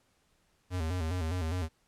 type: tone with vibrato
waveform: square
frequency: 85.3 Hz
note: F2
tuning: 40 cents flat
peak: -31 dBFS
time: 0.7-1.69 s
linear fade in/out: 50 ms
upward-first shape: square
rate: 4.9 Hz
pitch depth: 110 cents each way
effects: pink hiss -71 dBFS RMS until 1.87 s + low-pass 11000 Hz 12 dB/octave